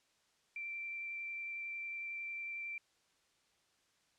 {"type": "tone with vibrato", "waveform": "sine", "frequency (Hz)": 2349, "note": "D7", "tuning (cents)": 0, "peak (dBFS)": -40, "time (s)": [0.56, 2.78], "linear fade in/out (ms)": 2, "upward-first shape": "sine", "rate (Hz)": 11, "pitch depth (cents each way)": 8, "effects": ["white hiss -74 dBFS RMS until 4.18 s", "low-pass 7000 Hz 12 dB/octave"]}